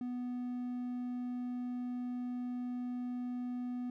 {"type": "tone", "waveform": "triangle", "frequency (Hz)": 246.9, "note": "B3", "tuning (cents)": 0, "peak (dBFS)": -34, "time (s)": [0.01, 3.9], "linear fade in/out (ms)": 2, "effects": []}